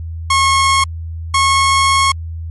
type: tone pair in turn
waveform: sawtooth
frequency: 1087 / 1091 Hz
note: C#6 / C#6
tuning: -34 / -28 cents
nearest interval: unison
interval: 6 cents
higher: second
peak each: -6 dBFS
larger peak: neither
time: 0.3-0.84 / 1.34-2.12 s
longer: second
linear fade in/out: 5 ms
effects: added 82 Hz sine -22 dBFS peak until 2.5 s + MP3 48 kbps